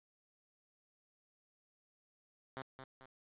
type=tone with echo; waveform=5% pulse; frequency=132.2 Hz; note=C3; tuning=18 cents sharp; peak=-31 dBFS; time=2.57-2.62 s; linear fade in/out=0 ms; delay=220 ms; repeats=2; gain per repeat=-7 dB; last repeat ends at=3.06 s; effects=resampled to 8000 Hz + 11-bit